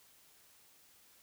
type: silence
effects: white hiss -64 dBFS RMS until 1.22 s